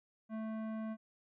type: tone with tanh clipping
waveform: sine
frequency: 220 Hz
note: A3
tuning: in tune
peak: -40 dBFS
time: 0.29-0.97 s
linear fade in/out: 50 ms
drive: 18 dB
effects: low-pass 2000 Hz 12 dB/octave